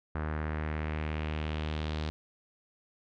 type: tone with low-pass filter sweep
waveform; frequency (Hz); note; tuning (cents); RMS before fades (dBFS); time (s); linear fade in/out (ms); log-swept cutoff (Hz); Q
sawtooth; 77.1; D#2; -15; -34; 0.15-2.1; 0; 1500 to 4100; 2.2
effects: none